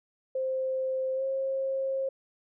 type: tone with pitch glide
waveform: sine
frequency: 523.3 to 535.8 Hz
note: C5 to C5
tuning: 0 to +41 cents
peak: -27 dBFS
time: 0.35-2.09 s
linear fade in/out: 5 ms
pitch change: +41 cents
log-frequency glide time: 1.15-1.23 s
effects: none